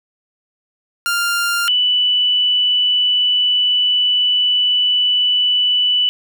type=tone pair in turn; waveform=sawtooth / sine; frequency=1396.9 / 2974 Hz; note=F6 / F#7; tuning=0 / +8 cents; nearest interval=octave + minor second; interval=1308 cents; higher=second; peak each=-12 dBFS; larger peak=neither; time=1.06-1.68 / 1.68-6.09 s; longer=second; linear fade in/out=0 ms; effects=none